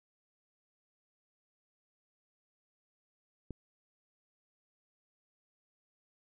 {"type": "click", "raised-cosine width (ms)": 3, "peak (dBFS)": -28, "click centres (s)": 3.507, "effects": []}